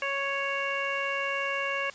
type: harmonic tone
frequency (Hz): 554.4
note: C#5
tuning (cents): 0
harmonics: 1 / 2 / 3 / 4 / 5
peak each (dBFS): -34 / -34 / -34 / -34 / -34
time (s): 0.02-1.9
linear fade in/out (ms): 2
effects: white hiss -49 dBFS RMS until 1.94 s + resampled to 16000 Hz